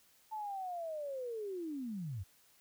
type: linear sweep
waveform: sine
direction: down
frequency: 883 to 83.1 Hz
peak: -38 dBFS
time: 0.31-2.24 s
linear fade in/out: 20 ms
effects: white hiss -67 dBFS RMS until 2.6 s